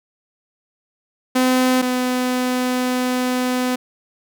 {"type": "tone pair in turn", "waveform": "sawtooth", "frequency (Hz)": [255.5, 251.8], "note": ["C4", "B3"], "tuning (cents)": [-41, 34], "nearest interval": "unison", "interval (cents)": 25, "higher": "first", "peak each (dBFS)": [-10, -14], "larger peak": "first", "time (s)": [[1.35, 1.82], [1.82, 3.76]], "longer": "second", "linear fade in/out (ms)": 10, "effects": []}